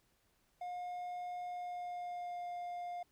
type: tone with pitch glide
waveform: triangle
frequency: 715 to 706 Hz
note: F5 to F5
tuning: +41 to +19 cents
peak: -38 dBFS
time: 0.61-3.03 s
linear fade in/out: 5 ms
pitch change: -22 cents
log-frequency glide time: 1.45-2.46 s
effects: pink hiss -75 dBFS RMS until 3.11 s